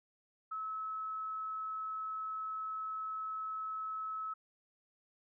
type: tone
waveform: sine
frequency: 1295 Hz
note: E6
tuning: 31 cents flat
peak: -37 dBFS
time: 0.51-4.34 s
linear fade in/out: 10 ms
effects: none